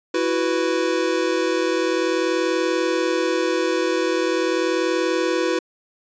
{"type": "chord", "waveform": "square", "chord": "E suspended second", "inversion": "none", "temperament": "equal", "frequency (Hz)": [329.6, 370, 493.9], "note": ["E4", "F#4", "B4"], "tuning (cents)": [0, 0, 0], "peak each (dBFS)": -24, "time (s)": [0.14, 5.59], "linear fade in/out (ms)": 5, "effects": ["resampled to 16000 Hz"]}